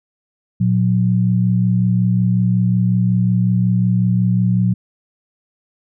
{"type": "tone pair together", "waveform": "sine", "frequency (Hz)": [116.54, 182.01], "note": ["A#2", "F#3"], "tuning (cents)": [0, -28], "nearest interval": "minor sixth", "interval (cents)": 772, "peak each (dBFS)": -15, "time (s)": [0.6, 4.74], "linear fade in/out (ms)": 10, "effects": []}